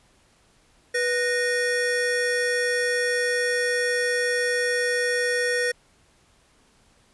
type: tone pair together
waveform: square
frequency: 490.8 / 1853 Hz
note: B4 / A#6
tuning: -11 / -11 cents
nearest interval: octave + major seventh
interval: 2300 cents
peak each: -25 dBFS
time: 0.94-5.72 s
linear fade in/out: 10 ms
effects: pink hiss -60 dBFS RMS until 7.13 s + resampled to 24000 Hz